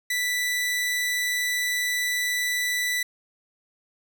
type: tone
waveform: sawtooth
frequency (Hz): 1975.5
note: B6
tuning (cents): 0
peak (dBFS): -20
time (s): 0.1-3.03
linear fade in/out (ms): 5
effects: 9-bit